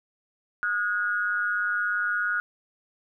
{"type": "tone with amplitude modulation", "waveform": "sine", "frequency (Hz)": 1447, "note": "F#6", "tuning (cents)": -39, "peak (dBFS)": -20, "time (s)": [0.63, 2.4], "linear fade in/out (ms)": 0, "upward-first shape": "sine", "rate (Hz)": 197, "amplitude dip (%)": 75, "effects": []}